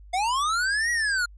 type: linear two-way sweep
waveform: square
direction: up then down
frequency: 698.5 to 1930 to 1392 Hz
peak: -23 dBFS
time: 0.13-1.26 s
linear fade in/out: 10 ms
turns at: 0.91 s
effects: added 50 Hz sine -44 dBFS peak until 1.37 s + resampled to 22050 Hz